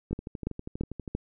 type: two click trains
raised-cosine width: 3 ms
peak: -23 / -16 dBFS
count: 13 / 4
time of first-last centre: 0.11-1.078 / 0.13-1.15 s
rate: 12.4 / 2.94 Hz
effects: none